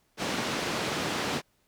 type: band-pass noise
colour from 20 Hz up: pink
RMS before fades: -31 dBFS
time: 0.17-1.42 s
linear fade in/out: 50 ms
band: 180 to 5400 Hz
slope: 12 dB/octave
effects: pink hiss -70 dBFS RMS until 1.67 s